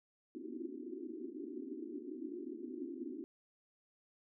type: band-pass noise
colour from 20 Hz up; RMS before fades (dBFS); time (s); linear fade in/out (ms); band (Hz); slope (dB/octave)
white; -45; 0.35-3.24; 0; 240 to 380; 96
effects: none